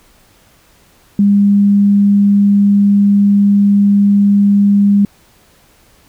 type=tone; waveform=sine; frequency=201.8 Hz; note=G#3; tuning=49 cents flat; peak=-6 dBFS; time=1.19-5.05 s; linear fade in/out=2 ms; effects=pink hiss -49 dBFS RMS until 6.08 s